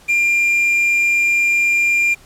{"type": "tone with quantisation", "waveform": "triangle", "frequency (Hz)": 2392, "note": "D7", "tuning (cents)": 31, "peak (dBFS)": -11, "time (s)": [0.08, 2.15], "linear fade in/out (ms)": 20, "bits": 6, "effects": ["pink hiss -47 dBFS RMS until 2.25 s", "low-pass 12000 Hz 12 dB/octave"]}